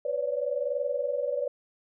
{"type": "tone cluster", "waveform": "sine", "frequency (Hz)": [498.4, 561, 582], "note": ["B4", "C#5", "D5"], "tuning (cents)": [16, 21, -16], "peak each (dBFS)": -31, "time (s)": [0.05, 1.48], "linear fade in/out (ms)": 5, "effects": []}